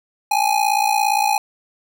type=ring-modulated tone; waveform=square; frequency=830.6 Hz; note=G#5; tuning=in tune; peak=-13 dBFS; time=0.31-1.38 s; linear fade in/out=2 ms; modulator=28.7 Hz; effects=none